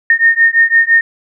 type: beating tone pair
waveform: sine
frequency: 1831 / 1836.9 Hz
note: A#6 / A#6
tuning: -32 / -26 cents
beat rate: 5.9 Hz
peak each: -10 dBFS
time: 0.1-1.01 s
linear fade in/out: 2 ms
effects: none